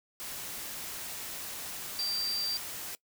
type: tone in noise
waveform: sine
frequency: 4699 Hz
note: D8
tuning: in tune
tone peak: -30 dBFS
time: 1.99-2.57 s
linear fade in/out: 0 ms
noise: white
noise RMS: -40 dBFS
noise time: 0.2-2.95 s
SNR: +7 dB
effects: noise-tail reverb RT60 0.1 s tail -21 dB re dry